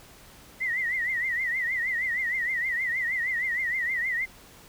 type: tone with vibrato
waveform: sine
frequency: 1975.5 Hz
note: B6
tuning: in tune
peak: -25 dBFS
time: 0.6-4.26 s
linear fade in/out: 20 ms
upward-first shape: triangle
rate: 6.4 Hz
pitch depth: 140 cents each way
effects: pink hiss -51 dBFS RMS until 4.68 s